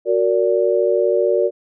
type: chord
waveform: sine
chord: Gb augmented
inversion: none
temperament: just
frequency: 370 / 462.5 / 578.1 Hz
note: Gb4 / Bb4 / D5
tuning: 0 / -14 / -27 cents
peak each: -18 dBFS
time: 0.05-1.51 s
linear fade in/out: 50 ms
effects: none